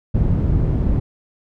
white low-pass noise, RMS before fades -17 dBFS, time 0.14-1 s, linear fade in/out 10 ms, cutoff 130 Hz, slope 12 dB/octave, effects none

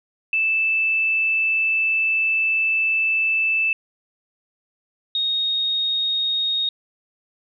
sine tone pair in turn, 2637 / 3729 Hz, E7 / A#7, 0 / 0 cents, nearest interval tritone, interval 600 cents, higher second, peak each -17 / -19 dBFS, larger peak first, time 0.33-3.73 / 5.15-6.69 s, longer first, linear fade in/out 2 ms, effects none

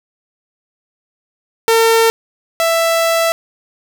sawtooth tone pair in turn, 453.7 / 662.3 Hz, A#4 / E5, -47 / +8 cents, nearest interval perfect fifth, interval 655 cents, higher second, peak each -5 / -8 dBFS, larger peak first, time 1.68-2.1 / 2.6-3.32 s, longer second, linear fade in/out 0 ms, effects none

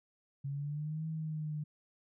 sine exponential two-way sweep, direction up then down, 137.8 to 160 to 149.9 Hz, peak -35 dBFS, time 0.44-1.64 s, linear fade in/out 10 ms, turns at 1.07 s, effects none

